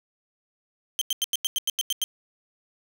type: tone bursts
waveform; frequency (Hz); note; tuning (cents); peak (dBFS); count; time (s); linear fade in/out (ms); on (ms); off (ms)
sawtooth; 3136; G7; 0; -19; 10; 0.99-2.04; 0; 24; 90
effects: none